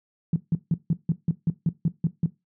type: tone bursts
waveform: sine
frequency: 164.81 Hz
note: E3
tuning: in tune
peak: -17 dBFS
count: 11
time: 0.33-2.26 s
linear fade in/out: 2 ms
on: 30 ms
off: 160 ms
effects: noise-tail reverb RT60 0.2 s tail -17 dB re dry + high-pass 80 Hz 12 dB/octave